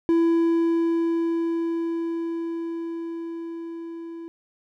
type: tone with level ramp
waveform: triangle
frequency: 333.4 Hz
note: E4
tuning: 20 cents sharp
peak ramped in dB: -14 to -32 dBFS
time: 0.09-4.28 s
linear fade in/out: 0 ms
effects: none